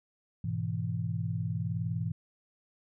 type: chord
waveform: sine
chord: E major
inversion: first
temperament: equal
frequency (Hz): 103.83 / 123.47 / 164.81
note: G#2 / B2 / E3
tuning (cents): 0 / 0 / 0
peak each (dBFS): -34 / -35 / -34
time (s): 0.44-2.12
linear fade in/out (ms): 5
effects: none